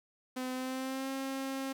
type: tone with pitch glide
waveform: sawtooth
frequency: 255.7 to 268.6 Hz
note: C4 to C4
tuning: -40 to +46 cents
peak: -31 dBFS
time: 0.36-1.73 s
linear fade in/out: 10 ms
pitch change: +86 cents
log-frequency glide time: 0.53-1.1 s
effects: 10-bit